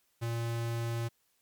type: tone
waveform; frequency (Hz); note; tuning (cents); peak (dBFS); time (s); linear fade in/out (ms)
square; 116.4; A#2; -2; -32; 0.21-1.09; 20
effects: white hiss -73 dBFS RMS until 1.41 s + MP3 96 kbps